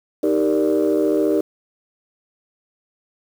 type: chord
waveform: sine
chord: Eb major seventh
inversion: none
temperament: equal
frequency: 311.1 / 392 / 466.2 / 587.3 Hz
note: Eb4 / G4 / Bb4 / D5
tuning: 0 / 0 / 0 / 0 cents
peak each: -18 / -19 / -21 / -22 dBFS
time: 0.23-1.41 s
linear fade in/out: 5 ms
effects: tanh soft clip ceiling -9 dBFS + 7-bit